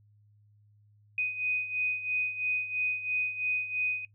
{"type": "beating tone pair", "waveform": "sine", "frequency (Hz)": [2494, 2497], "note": ["D#7", "D#7"], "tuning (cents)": [3, 6], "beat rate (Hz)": 3, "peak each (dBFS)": [-35, -30], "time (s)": [1.18, 4.05], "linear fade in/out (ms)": 2, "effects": ["noise-tail reverb RT60 0.1 s tail -19 dB re dry", "added 104 Hz sine -59 dBFS peak until 4.14 s"]}